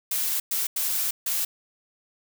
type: noise bursts at uneven times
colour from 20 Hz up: blue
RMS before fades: -26 dBFS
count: 4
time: 0.11-0.4 / 0.51-0.67 / 0.76-1.11 / 1.26-1.45 s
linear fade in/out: 5 ms
effects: none